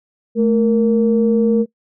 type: tone pair together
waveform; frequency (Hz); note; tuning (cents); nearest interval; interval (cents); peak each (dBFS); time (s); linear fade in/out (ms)
sine; 218.6 / 465.8; A3 / A#4; -11 / -1; octave + minor second; 1310; -13 / -14; 0.35-1.66; 50
effects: noise-tail reverb RT60 0.1 s tail -21 dB re dry + tanh soft clip ceiling -3 dBFS